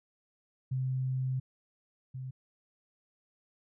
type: tone pair in turn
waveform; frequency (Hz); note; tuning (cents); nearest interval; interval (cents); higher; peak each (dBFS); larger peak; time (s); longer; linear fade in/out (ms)
sine; 130.1 / 130.1; C3 / C3; -9 / -9; unison; 0; neither; -29 / -37; first; 0.71-1.4 / 2.14-2.31; first; 10
effects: none